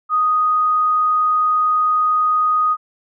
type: tone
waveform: sine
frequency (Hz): 1244.5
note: D#6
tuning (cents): 0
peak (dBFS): -13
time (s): 0.09-2.77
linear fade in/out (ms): 50
effects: none